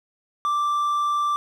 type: tone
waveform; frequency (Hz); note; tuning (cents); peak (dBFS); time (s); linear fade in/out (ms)
triangle; 1174.7; D6; 0; -18; 0.45-1.36; 0
effects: none